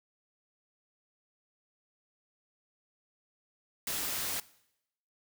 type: noise with amplitude modulation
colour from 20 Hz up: white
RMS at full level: -33 dBFS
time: 3.87-4.4 s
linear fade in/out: 2 ms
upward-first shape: sine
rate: 208 Hz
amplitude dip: 35%
effects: noise-tail reverb RT60 0.8 s tail -20 dB re dry